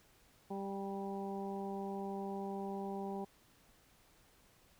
harmonic tone with a mistuned harmonic, 196.8 Hz, G3, 7 cents sharp, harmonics 1 / 2 / 3 / 4 / 5, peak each -42 / -43 / -51 / -45 / -52 dBFS, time 0.5-3.25 s, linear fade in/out 10 ms, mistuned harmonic 5, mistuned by -16 cents, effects pink hiss -67 dBFS RMS until 4.79 s

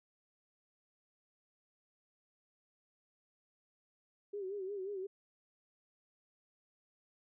sine tone with vibrato, 392 Hz, G4, in tune, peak -38 dBFS, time 4.33-5.07 s, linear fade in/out 10 ms, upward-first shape sine, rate 5.6 Hz, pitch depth 94 cents each way, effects none

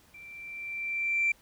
sine tone with level ramp, 2349 Hz, D7, in tune, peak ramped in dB -46 to -21 dBFS, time 0.14-1.32 s, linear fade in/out 5 ms, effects tanh soft clip ceiling -19 dBFS + pink hiss -61 dBFS RMS until 1.41 s

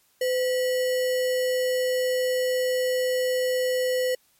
sine tone with sample-and-hold, 508 Hz, B4, 49 cents sharp, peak -21 dBFS, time 0.21-4.15 s, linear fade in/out 5 ms, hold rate 2450 Hz, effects white hiss -64 dBFS RMS until 4.39 s + MP3 64 kbps

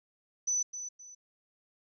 sine tone with echo, 5990 Hz, F#8, 20 cents sharp, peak -27 dBFS, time 0.47-0.63 s, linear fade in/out 10 ms, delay 260 ms, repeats 2, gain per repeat -10 dB, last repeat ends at 1.15 s, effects none

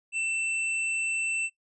sine tone with hard clipping, 2675 Hz, E7, 25 cents sharp, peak -28 dBFS, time 0.12-1.5 s, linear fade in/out 50 ms, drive 12 dB, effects noise-tail reverb RT60 0.1 s tail -22 dB re dry + resampled to 24000 Hz

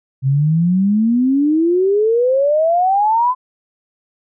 sine exponential sweep, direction up, 130 to 1030 Hz, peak -11 dBFS, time 0.22-3.35 s, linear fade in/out 50 ms, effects none

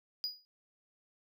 triangle tone with exponential decay, 4914 Hz, D#8, 22 cents flat, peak -29 dBFS, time 0.24-0.45 s, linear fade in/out 0 ms, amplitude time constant 44 ms, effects none

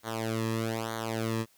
sawtooth tone with flanger, 112.6 Hz, A2, 40 cents sharp, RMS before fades -32 dBFS, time 0.03-1.46 s, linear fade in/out 50 ms, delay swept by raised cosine 0.38 to 1.38 ms, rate 1.1 Hz, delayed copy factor -0.95, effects white hiss -64 dBFS RMS until 1.57 s

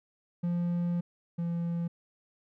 triangle tone pair in turn, 173.7 / 170.22 Hz, F3 / F3, -9 / -44 cents, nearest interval unison, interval 35 cents, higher first, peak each -25 / -27 dBFS, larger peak first, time 0.43-1.01 / 1.38-1.88 s, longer first, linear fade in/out 10 ms, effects none

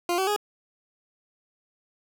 20% pulse tone with pitch steps, 349.2 / 380.8 / 415.3 Hz, F4 / F#4 / G#4, 0 / +50 / 0 cents, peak -18 dBFS, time 0.09-0.363 s, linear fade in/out 2 ms, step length 91 ms, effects none

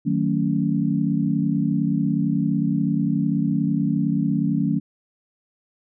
sine chord, D# half-diminished seventh, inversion none, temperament just, 155.56 / 186.68 / 224 / 280 Hz, D#3 / F#3 / A3 / C#4, 0 / +16 / +31 / +18 cents, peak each -24 dBFS, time 0.05-4.8 s, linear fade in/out 20 ms, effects none

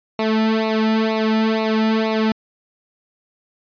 sawtooth tone with flanger, 220 Hz, A3, in tune, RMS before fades -18 dBFS, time 0.19-2.32 s, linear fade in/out 2 ms, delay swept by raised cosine 0.61 to 1.91 ms, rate 2.1 Hz, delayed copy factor -1, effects resampled to 11025 Hz

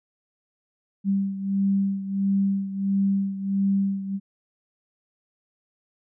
sine beating tone pair, 196 / 197.5 Hz, G3 / G3, 0 / +13 cents, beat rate 1.5 Hz, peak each -22 / -27 dBFS, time 1.04-4.2 s, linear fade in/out 50 ms, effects none

